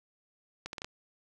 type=accelerating click train; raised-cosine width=0.2 ms; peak=-21 dBFS; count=5; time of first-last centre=0.66-0.845 s; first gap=71 ms; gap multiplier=0.72; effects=none